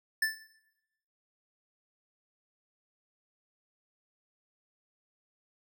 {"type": "tone with exponential decay", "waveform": "square", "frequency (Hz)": 1760, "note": "A6", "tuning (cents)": 0, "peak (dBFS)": -24, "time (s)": [0.22, 0.48], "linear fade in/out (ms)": 5, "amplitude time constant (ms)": 55, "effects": ["noise-tail reverb RT60 0.9 s tail -17 dB re dry"]}